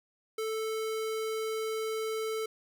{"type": "tone", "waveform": "square", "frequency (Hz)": 440, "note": "A4", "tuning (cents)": 0, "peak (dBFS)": -32, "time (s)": [0.38, 2.46], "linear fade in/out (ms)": 5, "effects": ["11-bit"]}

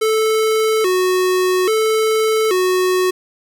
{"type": "tone with vibrato", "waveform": "square", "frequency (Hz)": 401.8, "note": "G4", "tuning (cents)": 43, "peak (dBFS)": -14, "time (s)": [0.01, 3.11], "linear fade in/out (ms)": 10, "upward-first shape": "square", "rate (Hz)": 0.6, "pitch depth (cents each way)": 150, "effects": []}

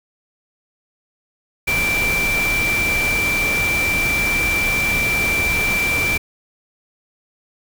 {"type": "tone in noise", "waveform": "sine", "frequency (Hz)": 2346, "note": "D7", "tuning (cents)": -2, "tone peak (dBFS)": -17, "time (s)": [1.67, 6.18], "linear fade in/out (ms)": 10, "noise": "pink", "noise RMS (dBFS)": -24, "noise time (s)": [1.67, 6.18], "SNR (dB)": 4, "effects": []}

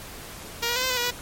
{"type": "tone with pitch steps", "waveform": "5% pulse", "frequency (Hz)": [469.7, 478.8, 508, 517, 503, 481.2, 488.7], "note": ["A#4", "A#4", "B4", "C5", "B4", "B4", "B4"], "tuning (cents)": [13, 46, 49, -21, 32, -45, -18], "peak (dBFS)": -12, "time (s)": [0.62, 1.11], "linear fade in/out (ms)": 10, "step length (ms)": 70, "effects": ["pink hiss -40 dBFS RMS until 1.21 s", "MP3 64 kbps"]}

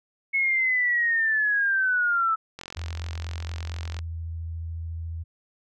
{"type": "linear sweep", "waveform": "sine", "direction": "down", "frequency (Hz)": [2194, 1304], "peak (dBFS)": -20, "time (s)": [0.33, 2.36], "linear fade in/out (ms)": 20}
{"type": "click train", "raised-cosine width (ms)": 0.2, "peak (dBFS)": -20, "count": 63, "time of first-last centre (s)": [2.59, 3.99], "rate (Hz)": 44.3}
{"type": "tone with vibrato", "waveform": "sine", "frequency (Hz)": 82.41, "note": "E2", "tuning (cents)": 0, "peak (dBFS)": -30, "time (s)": [2.76, 5.24], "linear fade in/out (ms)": 20, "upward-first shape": "square", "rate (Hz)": 14, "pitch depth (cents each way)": 10}
{"effects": []}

